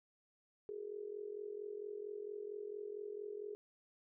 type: tone with amplitude modulation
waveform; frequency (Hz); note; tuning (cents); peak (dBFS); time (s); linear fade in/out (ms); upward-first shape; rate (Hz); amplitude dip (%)
sine; 414.9; G#4; -2; -39; 0.69-3.55; 0; sine; 44.4; 80
effects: none